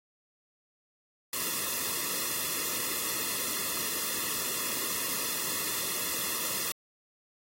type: noise with comb filter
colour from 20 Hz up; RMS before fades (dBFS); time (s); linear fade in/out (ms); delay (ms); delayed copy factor
white; -32; 1.33-6.72; 2; 1.3; -0.8
effects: AAC 48 kbps